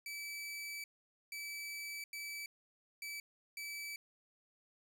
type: tone bursts at uneven times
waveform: sawtooth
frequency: 2305 Hz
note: D7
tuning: 33 cents flat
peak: -39 dBFS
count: 5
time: 0.06-0.84 / 1.32-2.04 / 2.13-2.46 / 3.02-3.2 / 3.57-3.96 s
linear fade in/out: 2 ms
effects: none